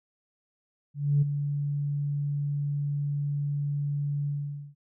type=tone with ADSR envelope; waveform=sine; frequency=144 Hz; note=D3; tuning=34 cents flat; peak=-17 dBFS; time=0.94-4.75 s; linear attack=280 ms; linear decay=14 ms; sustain=-9 dB; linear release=480 ms; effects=tanh soft clip ceiling -14 dBFS